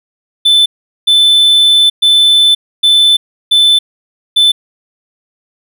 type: tone bursts at uneven times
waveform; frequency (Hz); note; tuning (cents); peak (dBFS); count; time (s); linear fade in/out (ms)
triangle; 3520; A7; 0; -3; 6; 0.45-0.66 / 1.07-1.9 / 2.02-2.55 / 2.83-3.17 / 3.51-3.79 / 4.36-4.52; 10
effects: none